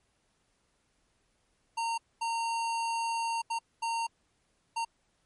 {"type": "tone bursts at uneven times", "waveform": "square", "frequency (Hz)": 919, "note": "A#5", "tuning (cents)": -25, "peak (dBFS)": -30, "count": 5, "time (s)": [[1.77, 1.98], [2.21, 3.42], [3.5, 3.59], [3.82, 4.07], [4.76, 4.85]], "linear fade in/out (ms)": 10, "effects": ["pink hiss -73 dBFS RMS until 5.25 s", "MP3 48 kbps"]}